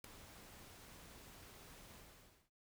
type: noise with ADSR envelope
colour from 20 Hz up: pink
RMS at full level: -44 dBFS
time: 0.04-2.5 s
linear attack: 4 ms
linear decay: 3 ms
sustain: -14 dB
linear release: 580 ms
effects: noise-tail reverb RT60 0.2 s tail -26 dB re dry